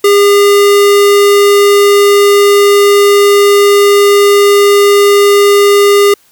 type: tone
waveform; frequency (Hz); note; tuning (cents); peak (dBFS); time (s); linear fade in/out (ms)
square; 405.2; G#4; -43; -4; 0.04-6.14; 5
effects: white hiss -48 dBFS RMS until 6.31 s